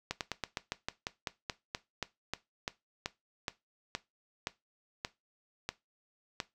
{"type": "slowing click train", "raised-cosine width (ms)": 0.2, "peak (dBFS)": -16, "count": 21, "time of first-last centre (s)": [0.11, 6.402], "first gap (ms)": 98, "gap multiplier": 1.11, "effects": ["noise-tail reverb RT60 0.2 s tail -17 dB re dry"]}